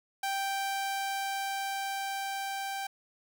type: tone with level ramp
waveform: sawtooth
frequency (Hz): 784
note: G5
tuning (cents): 0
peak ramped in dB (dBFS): -26 to -30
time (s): 0.23-2.87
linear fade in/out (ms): 5
effects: none